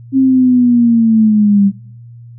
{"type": "linear sweep", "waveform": "sine", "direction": "down", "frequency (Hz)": [269.1, 195.5], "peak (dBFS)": -6, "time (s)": [0.12, 1.72], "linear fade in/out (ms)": 50, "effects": ["noise-tail reverb RT60 0.7 s tail -24 dB re dry", "added 118 Hz sine -32 dBFS peak until 2.38 s"]}